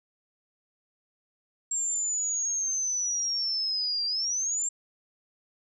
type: linear two-way sweep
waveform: sine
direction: down then up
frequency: 7459 to 4700 to 7459 Hz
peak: -26 dBFS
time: 1.71-4.69 s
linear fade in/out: 5 ms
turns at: 4.06 s
effects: none